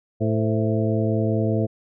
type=harmonic tone with a mistuned harmonic; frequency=110 Hz; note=A2; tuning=in tune; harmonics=1 / 2 / 3 / 4 / 5 / 6; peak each=-22 / -25 / -27 / -28 / -29 / -30 dBFS; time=0.2-1.67 s; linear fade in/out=20 ms; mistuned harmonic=5; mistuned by=-81 cents; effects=none